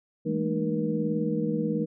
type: tone cluster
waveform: sine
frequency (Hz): 164.2 / 206.8 / 225.3 / 306.2 / 476.1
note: E3 / G#3 / A3 / D#4 / A#4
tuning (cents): -6 / -7 / +41 / -28 / +37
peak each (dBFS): -31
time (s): 0.25-1.86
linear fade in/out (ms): 20
effects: none